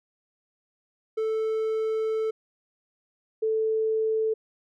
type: tone pair in turn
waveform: triangle / sine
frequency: 440 / 440 Hz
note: A4 / A4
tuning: 0 / 0 cents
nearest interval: unison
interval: 0 cents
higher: neither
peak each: -22 dBFS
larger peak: neither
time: 1.17-2.31 / 3.42-4.34 s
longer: first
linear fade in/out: 10 ms
effects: none